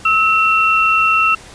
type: tone pair together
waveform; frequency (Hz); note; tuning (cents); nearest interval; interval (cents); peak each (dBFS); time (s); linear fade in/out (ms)
sine; 1300 / 2716; E6 / F7; -24 / -49; octave + minor second; 1275; -13; 0.05-1.35; 5
effects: pink hiss -38 dBFS RMS until 1.54 s + resampled to 22050 Hz